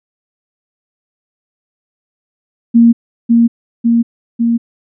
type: tone with echo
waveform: sine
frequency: 233.1 Hz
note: A#3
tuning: in tune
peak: -3 dBFS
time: 2.74-2.93 s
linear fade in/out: 20 ms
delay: 550 ms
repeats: 3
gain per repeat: -2 dB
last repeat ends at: 4.58 s
effects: none